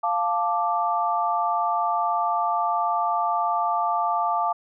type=chord; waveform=sine; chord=D minor; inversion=first; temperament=equal; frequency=698.5 / 880 / 1174.7 Hz; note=F5 / A5 / D6; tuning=0 / 0 / 0 cents; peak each=-25 dBFS; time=0.03-4.53 s; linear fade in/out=10 ms; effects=none